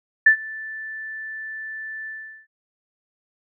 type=tone with ADSR envelope; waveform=sine; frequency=1760 Hz; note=A6; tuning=in tune; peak=-7 dBFS; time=0.26-2.47 s; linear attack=7 ms; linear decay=92 ms; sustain=-23 dB; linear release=400 ms; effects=none